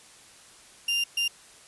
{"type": "tone bursts at uneven times", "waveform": "35% pulse", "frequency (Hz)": 2794, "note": "F7", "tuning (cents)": 0, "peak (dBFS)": -22, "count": 2, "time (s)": [[0.88, 1.04], [1.17, 1.28]], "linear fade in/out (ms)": 5, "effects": ["white hiss -52 dBFS RMS until 1.67 s", "resampled to 24000 Hz"]}